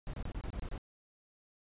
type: noise bursts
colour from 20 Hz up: brown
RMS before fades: -39 dBFS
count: 8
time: 0.07-0.779 s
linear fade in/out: 0 ms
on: 65 ms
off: 27 ms
effects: resampled to 8000 Hz